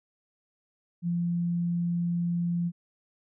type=tone; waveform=sine; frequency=172.5 Hz; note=F3; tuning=21 cents flat; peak=-25 dBFS; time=1.02-2.72 s; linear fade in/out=50 ms; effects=none